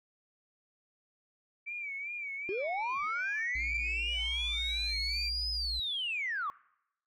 sine tone with vibrato, 2307 Hz, D7, 31 cents flat, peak -36 dBFS, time 1.66-5.3 s, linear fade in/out 20 ms, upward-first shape sine, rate 2.6 Hz, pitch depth 89 cents each way
sine linear two-way sweep, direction up then down, 355.9 to 5090 to 1081 Hz, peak -31 dBFS, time 2.49-6.5 s, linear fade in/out 0 ms, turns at 5.51 s
sine tone, 57.9 Hz, A#1, 11 cents flat, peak -36 dBFS, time 3.55-5.8 s, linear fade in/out 5 ms
effects noise-tail reverb RT60 0.8 s tail -23 dB re dry + tanh soft clip ceiling -26 dBFS

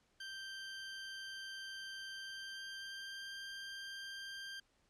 20% pulse tone with pitch glide, 1568 to 1583.5 Hz, G6 to G6, 0 to +17 cents, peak -40 dBFS, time 0.2-4.6 s, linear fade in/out 5 ms, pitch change +17 cents, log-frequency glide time 2.11-3.31 s, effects pink hiss -75 dBFS RMS until 4.89 s + low-pass 8000 Hz 12 dB/octave

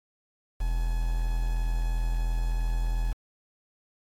triangle tone with quantisation, 41.49 Hz, E1, 12 cents sharp, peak -22 dBFS, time 0.6-3.13 s, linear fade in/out 10 ms, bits 7, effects AAC 48 kbps

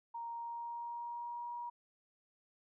sine tone with pitch glide, 933 to 955.4 Hz, A#5 to A#5, +1 to +42 cents, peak -40 dBFS, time 0.14-1.7 s, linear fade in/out 10 ms, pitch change +41 cents, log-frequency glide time 0.28-1.53 s, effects none

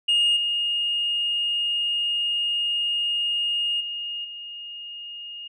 sine tone with level steps, 2847 Hz, F7, 33 cents sharp, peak -15 / -21 / -28 / -34 dBFS, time 0.08-5.48 s, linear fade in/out 10 ms, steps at 0.36 / 3.8 / 4.24 s, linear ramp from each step 10 ms, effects tanh soft clip ceiling -15 dBFS

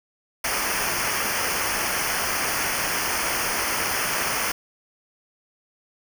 pink noise with comb filter, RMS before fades -25 dBFS, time 0.44-4.52 s, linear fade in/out 5 ms, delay 0.26 ms, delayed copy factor -0.85, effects none

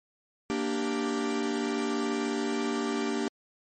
45% pulse chord, G minor, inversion first, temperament equal, 233.1 / 293.7 / 392 Hz, Bb3 / D4 / G4, 0 / 0 / 0 cents, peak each -32 dBFS, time 0.5-3.28 s, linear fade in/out 0 ms, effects MP3 32 kbps

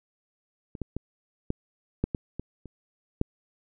clicks, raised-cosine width 3 ms, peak -26 / -18 / -18 / -14 / -11 / -15 / -20 / -29 / -10 dBFS, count 9, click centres 0.752 / 0.817 / 0.966 / 1.504 / 2.04 / 2.148 / 2.396 / 2.657 / 3.214 s, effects none

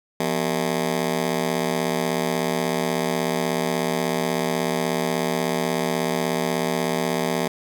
15% pulse ring-modulated tone, 209.9 Hz, G#3, 19 cents sharp, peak -12 dBFS, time 0.2-7.48 s, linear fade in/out 2 ms, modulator 38.2 Hz, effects none

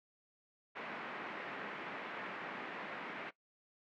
white band-pass noise, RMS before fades -45 dBFS, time 0.75-3.31 s, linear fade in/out 20 ms, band 170 to 2200 Hz, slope 24 dB/octave, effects noise-tail reverb RT60 0.1 s tail -19 dB re dry

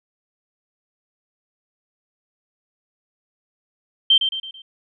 sine tone with echo, 3136 Hz, G7, in tune, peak -10 dBFS, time 4.1-4.18 s, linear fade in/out 5 ms, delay 110 ms, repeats 4, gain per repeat -7 dB, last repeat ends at 4.62 s, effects none

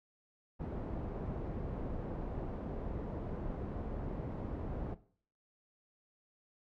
pink low-pass noise, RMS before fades -40 dBFS, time 0.59-4.95 s, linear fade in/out 20 ms, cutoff 600 Hz, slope 12 dB/octave, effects noise-tail reverb RT60 0.5 s tail -17 dB re dry

